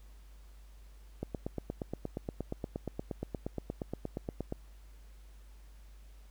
click train, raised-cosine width 2 ms, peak -22 dBFS, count 29, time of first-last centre 1.23-4.524 s, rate 8.5 Hz, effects added 50 Hz sine -51 dBFS peak until 6.3 s + pink hiss -66 dBFS RMS until 6.3 s

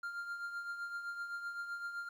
triangle tone with tremolo, 1396.9 Hz, F6, in tune, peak -35 dBFS, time 0.03-2.09 s, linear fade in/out 5 ms, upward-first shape triangle, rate 7.8 Hz, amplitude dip 60%, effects 12-bit

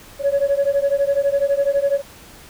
sine beating tone pair, 554.4 / 566.4 Hz, C#5 / C#5, 0 / +37 cents, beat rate 12 Hz, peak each -17 / -17 dBFS, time 0.19-2.02 s, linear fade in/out 50 ms, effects tanh soft clip ceiling -11 dBFS + pink hiss -43 dBFS RMS until 2.49 s

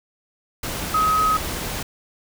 sine tone in noise, 1268 Hz, D#6, 32 cents sharp, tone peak -16 dBFS, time 0.94-1.37 s, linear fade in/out 5 ms, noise pink, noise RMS -28 dBFS, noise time 0.63-1.83 s, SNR +9 dB, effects none

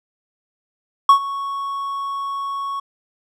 triangle tone with ADSR envelope, 1108.7 Hz, C#6, in tune, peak -3 dBFS, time 1.09-2.8 s, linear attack 3 ms, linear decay 93 ms, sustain -18 dB, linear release 7 ms, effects none

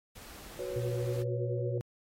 pink noise, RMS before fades -49 dBFS, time 0.15-1.23 s, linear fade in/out 10 ms
sine chord, F# suspended fourth, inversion none, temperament just, 370 / 493.3 / 555 Hz, F#4 / B4 / C#5, 0 / -2 / +2 cents, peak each -39 dBFS, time 0.59-1.78 s, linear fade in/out 2 ms
harmonic tone, 120.3 Hz, B2, 45 cents flat, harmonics 1 / 3 / 4, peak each -32 / -42 / -44 dBFS, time 0.76-1.81 s, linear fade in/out 0 ms
effects AAC 48 kbps

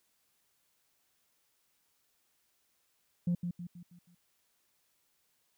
sine tone with echo, 174.61 Hz, F3, in tune, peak -25 dBFS, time 3.27-3.35 s, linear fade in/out 5 ms, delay 160 ms, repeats 5, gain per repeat -7 dB, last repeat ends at 4.15 s, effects tanh soft clip ceiling -25 dBFS + white hiss -75 dBFS RMS until 5.57 s

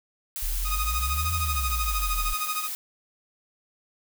blue noise, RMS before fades -33 dBFS, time 0.36-2.75 s, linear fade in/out 0 ms
sine exponential two-way sweep, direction up then down, 34.21 to 85.2 to 34.21 Hz, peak -26 dBFS, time 0.42-2.34 s, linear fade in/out 10 ms, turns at 1.33 s
sawtooth tone with tremolo, 1244.5 Hz, D#6, in tune, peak -22 dBFS, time 0.64-2.69 s, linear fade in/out 50 ms, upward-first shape sine, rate 13 Hz, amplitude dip 75%
effects none

